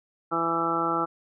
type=harmonic tone; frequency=166.7 Hz; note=E3; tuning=20 cents sharp; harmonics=1 / 2 / 3 / 4 / 5 / 6 / 7 / 8; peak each=-38 / -30 / -34 / -35 / -31 / -38 / -31 / -27 dBFS; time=0.31-1.06 s; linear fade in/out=20 ms; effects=none